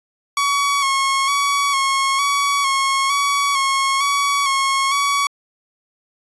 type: tone with vibrato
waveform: sawtooth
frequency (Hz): 1108.7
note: C#6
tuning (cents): 0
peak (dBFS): -12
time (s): 0.37-5.27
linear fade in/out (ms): 2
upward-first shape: square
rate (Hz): 1.1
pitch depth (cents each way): 32
effects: resampled to 24000 Hz